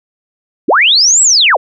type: linear two-way sweep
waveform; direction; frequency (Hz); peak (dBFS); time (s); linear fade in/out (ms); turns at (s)
sine; up then down; 185 to 7902 to 384.9; -5; 0.68-1.57; 10; 1.22
effects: none